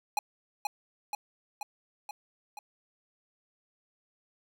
square tone with echo, 830.6 Hz, G#5, in tune, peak -26 dBFS, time 0.17-0.19 s, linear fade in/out 2 ms, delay 480 ms, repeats 5, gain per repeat -3 dB, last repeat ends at 2.59 s, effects none

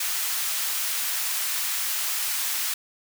white high-pass noise, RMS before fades -27 dBFS, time 0-2.74 s, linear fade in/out 5 ms, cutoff 1100 Hz, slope 12 dB/octave, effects none

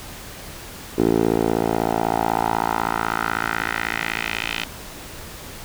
10% pulse tone with band-pass filter sweep, 56.1 Hz, A1, 34 cents sharp, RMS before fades -22 dBFS, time 0.98-4.64 s, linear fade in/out 5 ms, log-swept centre 380 to 2900 Hz, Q 2.4, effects pink hiss -37 dBFS RMS until 5.64 s

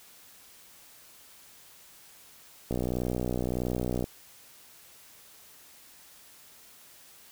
click train, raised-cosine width 2 ms, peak -17 dBFS, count 83, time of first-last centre 2.71-4.041 s, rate 61.6 Hz, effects white hiss -54 dBFS RMS until 7.31 s

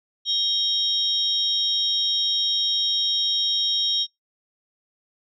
sine tone cluster, 3197 / 3788 / 5540 Hz, G7 / A#7 / F8, +33 / +27 / -15 cents, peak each -24 / -23 / -27 dBFS, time 0.25-4.07 s, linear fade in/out 50 ms, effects noise-tail reverb RT60 0.2 s tail -26 dB re dry

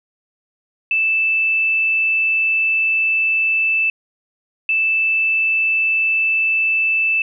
sine tone pair in turn, 2639 / 2639 Hz, E7 / E7, +1 / +1 cents, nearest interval unison, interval 0 cents, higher neither, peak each -14 dBFS, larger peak neither, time 0.91-3.9 / 4.69-7.22 s, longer first, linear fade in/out 2 ms, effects none

